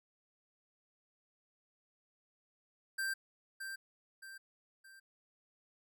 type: tone with echo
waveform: square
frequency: 1573 Hz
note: G6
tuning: 6 cents sharp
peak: -35 dBFS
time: 2.98-3.14 s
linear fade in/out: 10 ms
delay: 620 ms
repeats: 3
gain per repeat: -7 dB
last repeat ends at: 5 s
effects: none